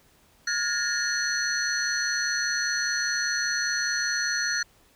sine tone cluster, 1431 / 1681 / 1826 / 4292 / 5980 Hz, F6 / G#6 / A#6 / C8 / F#8, +42 / +20 / -36 / +43 / +17 cents, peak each -30 dBFS, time 0.47-4.63 s, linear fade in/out 5 ms, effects tanh soft clip ceiling -16 dBFS + pink hiss -60 dBFS RMS until 4.95 s

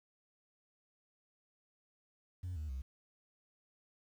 sine tone with pitch steps, 90.4 / 76.9 / 65.42 Hz, F#2 / D#2 / C2, -40 / -20 / 0 cents, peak -36 dBFS, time 2.43-2.82 s, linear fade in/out 10 ms, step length 130 ms, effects tanh soft clip ceiling -37 dBFS + 11-bit

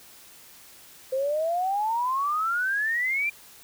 sine exponential sweep, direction up, 515 to 2402 Hz, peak -23 dBFS, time 1.12-3.3 s, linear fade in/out 10 ms, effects white hiss -50 dBFS RMS until 3.63 s

